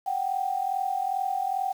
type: tone pair together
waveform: sine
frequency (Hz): 740 / 782.4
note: F#5 / G5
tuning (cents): 0 / -4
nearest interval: minor second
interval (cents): 96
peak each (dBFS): -29 / -27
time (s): 0.06-1.73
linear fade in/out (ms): 10
effects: 8-bit